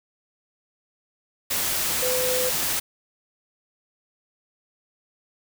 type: tone in noise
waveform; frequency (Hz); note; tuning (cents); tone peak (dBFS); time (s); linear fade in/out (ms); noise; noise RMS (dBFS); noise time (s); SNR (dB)
sine; 506; B4; +42; -24; 2.02-2.5; 10; white; -25; 1.5-2.8; -2
effects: none